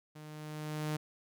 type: tone with level ramp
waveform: sawtooth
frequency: 152.7 Hz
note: D#3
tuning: 32 cents flat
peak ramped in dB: -44 to -28 dBFS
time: 0.15-0.97 s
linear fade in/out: 10 ms
effects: none